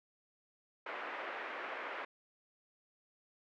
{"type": "band-pass noise", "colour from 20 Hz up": "white", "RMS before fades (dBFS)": -43, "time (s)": [0.86, 2.05], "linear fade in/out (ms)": 5, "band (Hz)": [350, 2100], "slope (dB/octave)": 24, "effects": []}